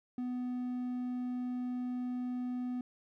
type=tone; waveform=triangle; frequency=248.7 Hz; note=B3; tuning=12 cents sharp; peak=-32 dBFS; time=0.18-2.81 s; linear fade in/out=2 ms; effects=none

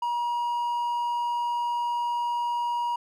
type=tone; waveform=triangle; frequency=955 Hz; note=A#5; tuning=42 cents sharp; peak=-23 dBFS; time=0.02-2.96 s; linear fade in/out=5 ms; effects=none

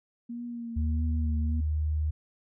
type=tone with vibrato; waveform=sine; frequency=235 Hz; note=A#3; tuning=14 cents sharp; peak=-34 dBFS; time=0.29-1.61 s; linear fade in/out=10 ms; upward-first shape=triangle; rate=1.6 Hz; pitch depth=41 cents each way
type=tone with pitch glide; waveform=sine; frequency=77.5 to 76.61 Hz; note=D#2 to D#2; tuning=-6 to -26 cents; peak=-25 dBFS; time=0.76-2.11 s; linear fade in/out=10 ms; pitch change=-20 cents; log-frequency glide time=1.1-1.28 s
effects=none

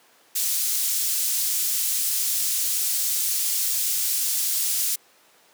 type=high-pass noise; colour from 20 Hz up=pink; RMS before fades=-24 dBFS; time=0.35-4.96 s; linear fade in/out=10 ms; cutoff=6700 Hz; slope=12 dB/octave; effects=pink hiss -56 dBFS RMS until 5.53 s + high-pass 400 Hz 12 dB/octave

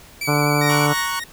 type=tone with vibrato; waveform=sawtooth; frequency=2302 Hz; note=D7; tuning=35 cents flat; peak=-20 dBFS; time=0.21-0.87 s; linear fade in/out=5 ms; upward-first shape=sine; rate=12 Hz; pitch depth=25 cents each way
type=harmonic tone; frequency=146.83 Hz; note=D3; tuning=in tune; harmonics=1 / 2 / 3 / 4 / 5 / 6 / 7 / 8 / 9 / 10; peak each=-20 / -23 / -25 / -26 / -27 / -28 / -28 / -29 / -30 / -30 dBFS; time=0.27-0.94 s; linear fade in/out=20 ms
type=tone with tremolo; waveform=sawtooth; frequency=1864.7 Hz; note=A#6; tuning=in tune; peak=-18 dBFS; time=0.61-1.24 s; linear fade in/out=5 ms; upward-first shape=triangle; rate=3.3 Hz; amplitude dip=100%
type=chord; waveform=sawtooth; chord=F# major; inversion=first; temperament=equal; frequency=932.3 / 1108.7 / 1480 Hz; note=A#5 / C#6 / F#6; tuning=0 / 0 / 0 cents; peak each=-24 / -21 / -24 dBFS; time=0.69-1.2 s; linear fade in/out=10 ms
effects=pink hiss -45 dBFS RMS until 1.32 s

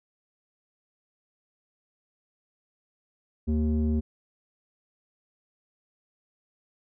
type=tone with low-pass filter; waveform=square; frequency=76.7 Hz; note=D#2; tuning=24 cents flat; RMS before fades=-25 dBFS; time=3.47-4.01 s; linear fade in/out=20 ms; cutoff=290 Hz; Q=7.6; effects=none

